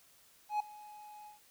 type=tone with ADSR envelope; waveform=triangle; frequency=840 Hz; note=G#5; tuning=19 cents sharp; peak=-26 dBFS; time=0.49-1.4 s; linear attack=110 ms; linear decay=5 ms; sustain=-21 dB; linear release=130 ms; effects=white hiss -64 dBFS RMS until 1.5 s